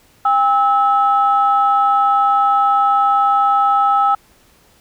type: tone pair together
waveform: sine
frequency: 801 / 1300 Hz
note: G5 / E6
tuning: +37 / -24 cents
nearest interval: minor sixth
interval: 839 cents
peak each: -13 dBFS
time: 0.25-4.15 s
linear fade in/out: 5 ms
effects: tanh soft clip ceiling -3 dBFS + pink hiss -52 dBFS RMS until 4.8 s